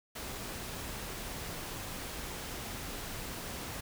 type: noise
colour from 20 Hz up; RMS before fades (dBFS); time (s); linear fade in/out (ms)
pink; -41; 0.15-3.81; 10
effects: none